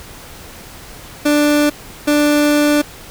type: tone bursts at uneven times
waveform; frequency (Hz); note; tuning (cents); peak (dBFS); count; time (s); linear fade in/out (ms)
30% pulse; 294.7; D4; +6; -8; 2; 1.25-1.7 / 2.07-2.82; 10
effects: pink hiss -36 dBFS RMS until 3.1 s